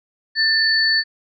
sine tone pair together, 1778 / 4480 Hz, A6 / C#8, +18 / +18 cents, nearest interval octave + major third, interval 1600 cents, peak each -17 dBFS, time 0.35-1.04 s, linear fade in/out 50 ms, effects none

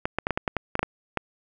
clicks, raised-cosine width 0.5 ms, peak -9 dBFS, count 11, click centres 0.055 / 0.186 / 0.269 / 0.307 / 0.375 / 0.478 / 0.567 / 0.754 / 0.793 / 0.83 / 1.173 s, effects none

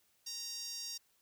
sawtooth tone with high-pass filter, 932.3 Hz, A#5, in tune, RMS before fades -43 dBFS, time 0.26-0.98 s, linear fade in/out 10 ms, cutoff 5200 Hz, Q 5.8, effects white hiss -73 dBFS RMS until 1.21 s

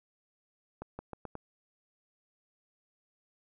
accelerating click train, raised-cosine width 1 ms, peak -26 dBFS, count 5, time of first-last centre 0.82-1.354 s, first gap 170 ms, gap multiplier 0.84, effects none

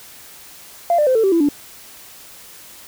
sine tone with pitch steps, 689 / 596.4 / 516.2 / 446.8 / 386.7 / 334.7 / 289.7 Hz, F5 / D5 / C5 / A4 / G4 / E4 / D4, -24 / +27 / -23 / +27 / -24 / +26 / -24 cents, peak -11 dBFS, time 0.9-1.488 s, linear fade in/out 2 ms, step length 84 ms, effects tanh soft clip ceiling -7 dBFS + white hiss -41 dBFS RMS until 2.87 s

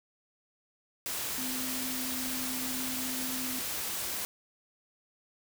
sine tone in noise, 256.2 Hz, C4, 36 cents flat, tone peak -38 dBFS, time 1.38-3.59 s, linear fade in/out 0 ms, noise white, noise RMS -35 dBFS, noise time 1.06-4.25 s, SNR -6 dB, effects none

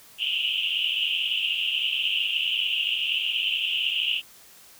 white band-pass noise, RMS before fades -26 dBFS, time 0.18-4.22 s, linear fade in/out 50 ms, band 2700 to 3100 Hz, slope 96 dB/octave, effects white hiss -51 dBFS RMS until 4.79 s

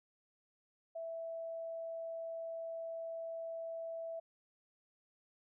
sine tone, 659.3 Hz, E5, in tune, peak -40 dBFS, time 0.95-4.2 s, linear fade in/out 10 ms, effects none

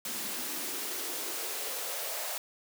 white noise with high-pass filter sweep, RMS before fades -36 dBFS, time 0.05-2.38 s, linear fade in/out 2 ms, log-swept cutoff 210 to 640 Hz, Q 2.8, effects none

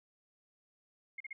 sine tone bursts, 2142 Hz, C7, 40 cents sharp, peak -40 dBFS, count 3, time 1.18-1.33 s, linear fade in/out 5 ms, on 24 ms, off 39 ms, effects none

